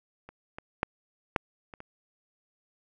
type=clicks; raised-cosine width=0.5 ms; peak=-30 / -24 / -10 / -9 / -28 / -28 dBFS; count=6; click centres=0.29 / 0.585 / 0.831 / 1.362 / 1.738 / 1.804 s; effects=none